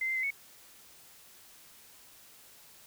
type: tone with pitch steps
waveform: sine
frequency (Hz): 2072 / 2084 / 2053 / 2213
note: C7 / C7 / C7 / C#7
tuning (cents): -17 / -7 / -33 / -3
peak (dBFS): -29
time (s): 0.01-0.306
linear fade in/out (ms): 5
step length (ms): 74
effects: white hiss -56 dBFS RMS until 2.86 s